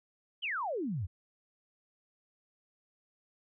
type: exponential sweep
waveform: sine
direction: down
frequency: 3208 to 79.1 Hz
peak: -32 dBFS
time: 0.42-1.07 s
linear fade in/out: 20 ms
effects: none